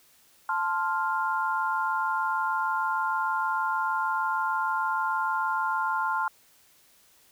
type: chord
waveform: sine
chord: F major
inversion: first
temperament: equal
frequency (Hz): 880 / 1046.5 / 1396.9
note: A5 / C6 / F6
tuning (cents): 0 / 0 / 0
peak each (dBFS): -29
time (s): 0.49-6.28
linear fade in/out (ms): 2
effects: white hiss -60 dBFS RMS until 7.31 s